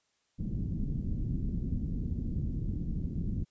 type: low-pass noise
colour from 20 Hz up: pink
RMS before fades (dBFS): -33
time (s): 0.38-3.45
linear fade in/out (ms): 20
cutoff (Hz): 250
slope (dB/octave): 24
effects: white hiss -75 dBFS RMS until 3.5 s + resampled to 16000 Hz